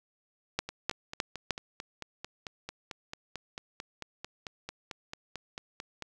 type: two click trains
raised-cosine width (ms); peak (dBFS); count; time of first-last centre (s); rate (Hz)
0.2; -11 / -21; 4 / 25; 0.59-1.507 / 0.69-6.023; 3.27 / 4.5
effects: none